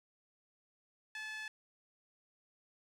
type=tone with band-pass filter; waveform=5% pulse; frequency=865 Hz; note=A5; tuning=30 cents flat; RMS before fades=-44 dBFS; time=1.15-1.48 s; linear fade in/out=2 ms; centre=1900 Hz; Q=3; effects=12-bit